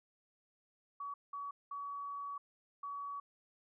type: tone bursts at uneven times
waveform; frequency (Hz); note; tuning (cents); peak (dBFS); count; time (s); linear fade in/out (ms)
sine; 1133; C#6; +37; -40; 4; 1-1.14 / 1.33-1.51 / 1.71-2.38 / 2.83-3.2; 5
effects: none